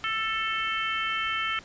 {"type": "harmonic tone with a mistuned harmonic", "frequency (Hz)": 442.5, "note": "A4", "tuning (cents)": 10, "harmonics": [3, 4, 5, 6, 7], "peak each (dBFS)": [-30, -34, -33, -35, -33], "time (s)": [0.04, 1.59], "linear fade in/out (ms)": 0, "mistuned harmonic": 5, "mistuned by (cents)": -15, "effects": ["pink hiss -50 dBFS RMS until 1.64 s", "resampled to 16000 Hz"]}